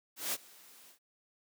white noise with ADSR envelope, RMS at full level -33 dBFS, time 0.16-0.99 s, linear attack 170 ms, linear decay 40 ms, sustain -24 dB, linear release 99 ms, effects high-pass 200 Hz 12 dB/octave

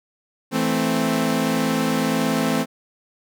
sawtooth chord, A minor, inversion second, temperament equal, 164.81 / 220 / 261.6 Hz, E3 / A3 / C4, 0 / 0 / 0 cents, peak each -22 / -19 / -18 dBFS, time 0.51-2.66 s, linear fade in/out 50 ms, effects none

